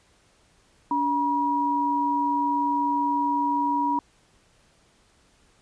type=tone pair together; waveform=sine; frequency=286.4 / 961 Hz; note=D4 / B5; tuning=-43 / -48 cents; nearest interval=octave + major sixth; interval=2095 cents; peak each=-27 / -22 dBFS; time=0.91-3.99 s; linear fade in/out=2 ms; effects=pink hiss -61 dBFS RMS until 5.61 s + resampled to 22050 Hz